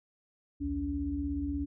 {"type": "tone cluster", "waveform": "sine", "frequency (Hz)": [61.8, 78.5, 284.7], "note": ["B1", "D#2", "C#4"], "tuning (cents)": [2, 16, 46], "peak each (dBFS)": [-39, -37, -32], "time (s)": [0.6, 1.66], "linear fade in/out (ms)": 20, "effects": []}